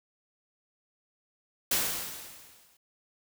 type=noise with exponential decay; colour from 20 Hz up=white; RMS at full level=-25 dBFS; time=1.71-2.77 s; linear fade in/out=5 ms; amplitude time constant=230 ms; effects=none